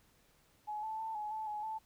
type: tone with pitch steps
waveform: sine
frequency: 845 / 876 / 888 / 844 / 872 / 842 / 877 Hz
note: G#5 / A5 / A5 / G#5 / A5 / G#5 / A5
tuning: +30 / -8 / +16 / +28 / -16 / +24 / -6 cents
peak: -37 dBFS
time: 0.67-1.79 s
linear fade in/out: 20 ms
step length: 160 ms
effects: pink hiss -69 dBFS RMS until 1.85 s